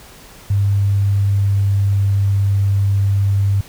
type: tone with pitch glide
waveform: sine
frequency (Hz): 100 to 99.19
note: G2 to G2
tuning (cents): +35 to +21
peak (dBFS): -12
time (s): 0.5-3.61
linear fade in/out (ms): 5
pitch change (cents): -14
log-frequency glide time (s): 0.68-2.16
effects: pink hiss -41 dBFS RMS until 3.68 s